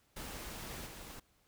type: noise with level steps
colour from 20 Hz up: pink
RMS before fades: -45 / -49 dBFS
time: 0.16-1.2 s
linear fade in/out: 10 ms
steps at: 0.86 s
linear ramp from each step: 10 ms
effects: pink hiss -72 dBFS RMS until 1.47 s